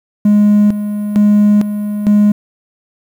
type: tone with tremolo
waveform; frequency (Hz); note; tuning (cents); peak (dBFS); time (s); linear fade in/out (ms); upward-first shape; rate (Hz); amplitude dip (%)
triangle; 207.7; G#3; 0; -3; 0.25-2.32; 5; square; 1.1; 70
effects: tanh soft clip ceiling 0 dBFS + 7-bit